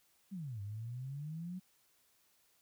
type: exponential two-way sweep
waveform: sine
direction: down then up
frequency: 206.8 to 98.6 to 188.5 Hz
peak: -40 dBFS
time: 0.31-1.6 s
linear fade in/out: 20 ms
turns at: 0.61 s
effects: white hiss -72 dBFS RMS until 2.61 s